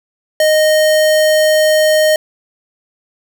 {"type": "tone", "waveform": "square", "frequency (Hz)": 619, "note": "D#5", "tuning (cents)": -9, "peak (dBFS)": -9, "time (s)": [0.4, 2.16], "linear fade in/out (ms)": 2, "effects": []}